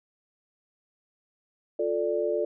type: chord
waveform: sine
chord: D minor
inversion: first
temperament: just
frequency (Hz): 352.4 / 440.5 / 587.3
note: F4 / A4 / D5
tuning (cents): +16 / +2 / 0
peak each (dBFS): -30 / -28 / -28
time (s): 1.79-2.45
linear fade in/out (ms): 5
effects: none